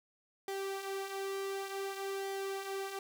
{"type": "tone with flanger", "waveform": "sawtooth", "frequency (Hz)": 390.8, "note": "G4", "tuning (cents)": -5, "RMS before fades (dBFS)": -39, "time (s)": [0.48, 2.99], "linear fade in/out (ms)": 2, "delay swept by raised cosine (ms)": [0.74, 6.54], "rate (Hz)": 0.55, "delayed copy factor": -0.5, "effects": []}